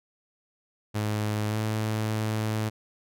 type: tone with pitch glide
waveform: sawtooth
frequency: 106.1 to 108.83 Hz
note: G#2 to A2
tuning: +38 to -19 cents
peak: -22 dBFS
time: 0.94-2.7 s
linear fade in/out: 20 ms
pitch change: +43 cents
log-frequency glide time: 1.48-1.57 s
effects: none